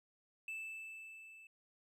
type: tone with level ramp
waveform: triangle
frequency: 2637 Hz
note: E7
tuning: in tune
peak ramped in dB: -39 to -54 dBFS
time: 0.48-1.47 s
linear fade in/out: 2 ms
effects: none